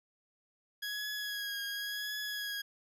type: tone with vibrato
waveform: 20% pulse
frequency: 1661.2 Hz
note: G#6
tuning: in tune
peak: -31 dBFS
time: 0.82-2.62 s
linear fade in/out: 10 ms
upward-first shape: triangle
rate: 0.92 Hz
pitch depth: 35 cents each way
effects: none